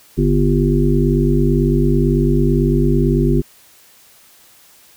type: harmonic tone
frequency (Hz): 49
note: G1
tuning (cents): 0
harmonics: 1 / 3 / 5 / 7 / 8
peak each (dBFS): -17 / -16 / -18 / -19 / -21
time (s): 0.17-3.42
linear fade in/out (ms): 20
effects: white hiss -48 dBFS RMS until 4.96 s